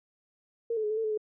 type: tone with pitch steps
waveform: sine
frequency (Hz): 462.4 / 434.9 / 421.4 / 433.4 / 447.9 / 432 / 426.9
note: A#4 / A4 / G#4 / A4 / A4 / A4 / G#4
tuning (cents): -14 / -20 / +25 / -26 / +31 / -32 / +48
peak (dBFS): -27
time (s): 0.7-1.176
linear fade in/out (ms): 5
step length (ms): 68
effects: none